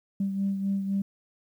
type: beating tone pair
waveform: sine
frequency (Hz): 196 / 199.9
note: G3 / G3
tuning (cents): 0 / +34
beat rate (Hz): 3.9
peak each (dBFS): -25 / -34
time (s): 0.2-1.02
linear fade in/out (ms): 5
effects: tanh soft clip ceiling -19 dBFS + 10-bit